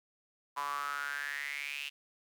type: tone with high-pass filter sweep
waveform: sawtooth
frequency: 143 Hz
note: D3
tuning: 46 cents flat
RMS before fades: -38 dBFS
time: 0.56-1.9 s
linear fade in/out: 20 ms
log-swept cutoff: 1000 to 2800 Hz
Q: 8.2
effects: none

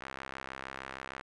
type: tone with band-pass filter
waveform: sawtooth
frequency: 66.5 Hz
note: C2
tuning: 29 cents sharp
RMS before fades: -44 dBFS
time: 0-1.22 s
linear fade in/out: 20 ms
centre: 1600 Hz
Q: 1.3
effects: resampled to 22050 Hz + 10-bit

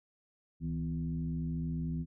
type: tone with frequency modulation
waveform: sine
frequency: 161.6 Hz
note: E3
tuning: 34 cents flat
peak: -32 dBFS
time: 0.6-2.06 s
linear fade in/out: 50 ms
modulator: 89.1 Hz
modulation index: 0.9
effects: none

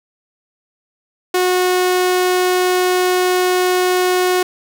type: tone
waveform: sawtooth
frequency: 364.6 Hz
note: F#4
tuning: 25 cents flat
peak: -9 dBFS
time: 1.34-4.43 s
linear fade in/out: 5 ms
effects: none

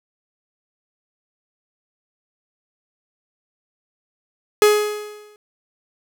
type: tone with exponential decay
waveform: 45% pulse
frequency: 420 Hz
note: G#4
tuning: 19 cents sharp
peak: -8 dBFS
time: 4.62-5.36 s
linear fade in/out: 1 ms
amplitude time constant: 160 ms
effects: none

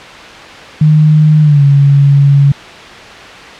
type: tone with pitch glide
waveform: sine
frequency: 153.4 to 140.67 Hz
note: D#3 to C#3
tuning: -24 to +26 cents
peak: -3 dBFS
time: 0.81-2.52 s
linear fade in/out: 5 ms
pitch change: -150 cents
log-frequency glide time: 1.41-1.63 s
effects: white hiss -29 dBFS RMS until 3.59 s + low-pass 3000 Hz 12 dB/octave

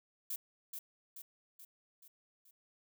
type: noise with echo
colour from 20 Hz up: violet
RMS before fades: -39 dBFS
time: 0.3-0.36 s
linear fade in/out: 5 ms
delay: 430 ms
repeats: 5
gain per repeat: -5 dB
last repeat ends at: 2.51 s
effects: none

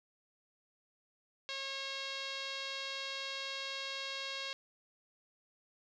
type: tone with low-pass filter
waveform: 5% pulse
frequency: 544 Hz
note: C#5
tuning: 33 cents flat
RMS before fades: -41 dBFS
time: 1.49-4.53 s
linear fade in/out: 0 ms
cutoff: 4000 Hz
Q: 1.8
effects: none

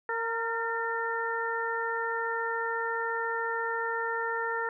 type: harmonic tone with a mistuned harmonic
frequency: 460.2 Hz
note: A#4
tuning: 22 cents flat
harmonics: 1 / 2 / 3 / 4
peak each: -34 / -34 / -34 / -34 dBFS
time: 0.09-4.69 s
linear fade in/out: 2 ms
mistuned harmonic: 4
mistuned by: -32 cents
effects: none

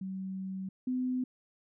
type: tone pair in turn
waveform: sine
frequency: 190.1 / 253.8 Hz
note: F#3 / B3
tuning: +47 / +47 cents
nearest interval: perfect fourth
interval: 500 cents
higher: second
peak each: -35 / -29 dBFS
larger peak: second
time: 0.01-0.69 / 0.87-1.24 s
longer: first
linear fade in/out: 5 ms
effects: none

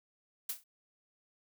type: noise with exponential decay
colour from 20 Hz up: blue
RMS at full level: -32 dBFS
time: 0.49-0.64 s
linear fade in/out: 5 ms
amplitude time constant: 32 ms
effects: none

